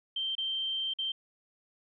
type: tone with dropouts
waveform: sine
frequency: 3136 Hz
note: G7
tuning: in tune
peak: -30 dBFS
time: 0.16-1.12 s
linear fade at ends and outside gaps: 5 ms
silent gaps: 0.353-0.38 / 0.937-0.986 s
effects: none